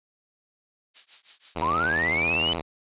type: noise with tremolo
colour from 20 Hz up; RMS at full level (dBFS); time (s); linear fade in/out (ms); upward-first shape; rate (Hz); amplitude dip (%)
violet; -31; 0.94-1.64; 20; triangle; 6.1; 100
type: tone with vibrato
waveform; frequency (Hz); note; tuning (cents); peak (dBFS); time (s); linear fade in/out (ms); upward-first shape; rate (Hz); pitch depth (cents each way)
5% pulse; 82; E2; -9; -17; 1.55-2.62; 20; sine; 16; 170
type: linear sweep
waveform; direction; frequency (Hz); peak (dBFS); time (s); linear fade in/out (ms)
sine; up; 932.3 to 3045; -22; 1.62-2.53; 0
effects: resampled to 8000 Hz